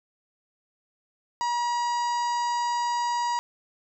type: harmonic tone with a mistuned harmonic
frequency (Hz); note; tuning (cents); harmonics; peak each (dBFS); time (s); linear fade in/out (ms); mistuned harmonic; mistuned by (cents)
958; A#5; +47; 1 / 2 / 3 / 4 / 5 / 6 / 7 / 8; -24 / -38 / -44 / -46 / -39 / -50 / -43 / -49; 1.41-3.39; 0; 6; +17
effects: none